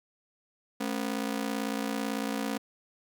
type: ring-modulated tone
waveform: sawtooth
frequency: 244.5 Hz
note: B3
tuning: 17 cents flat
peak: -23 dBFS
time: 0.8-2.58 s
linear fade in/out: 10 ms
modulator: 29 Hz
effects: none